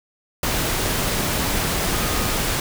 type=tone in noise; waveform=sine; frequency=1239 Hz; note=D#6; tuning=8 cents flat; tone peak=-33 dBFS; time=1.94-2.38 s; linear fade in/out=2 ms; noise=pink; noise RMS=-22 dBFS; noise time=0.43-2.6 s; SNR=-14 dB; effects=none